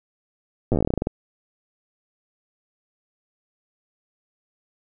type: slowing click train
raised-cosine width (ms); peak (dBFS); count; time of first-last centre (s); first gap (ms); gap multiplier
2; -8; 16; 0.72-1.071; 8; 1.14
effects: none